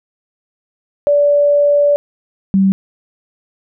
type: tone pair in turn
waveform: sine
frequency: 579 / 193.22 Hz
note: D5 / G3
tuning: -25 / -25 cents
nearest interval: octave + perfect fifth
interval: 1900 cents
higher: first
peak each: -8 dBFS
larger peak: neither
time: 1.07-1.96 / 2.54-2.72 s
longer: first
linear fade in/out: 0 ms
effects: none